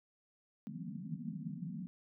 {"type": "band-pass noise", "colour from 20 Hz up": "pink", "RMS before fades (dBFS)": -43, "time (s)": [0.67, 1.87], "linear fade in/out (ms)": 0, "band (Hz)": [150, 250], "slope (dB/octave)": 96, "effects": []}